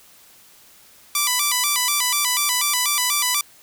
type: tone with vibrato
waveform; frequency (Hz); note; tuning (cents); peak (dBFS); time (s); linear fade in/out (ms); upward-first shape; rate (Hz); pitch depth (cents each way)
5% pulse; 1078; C#6; -49; -6; 1.15-3.41; 2; square; 4.1; 140
effects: white hiss -50 dBFS RMS until 3.62 s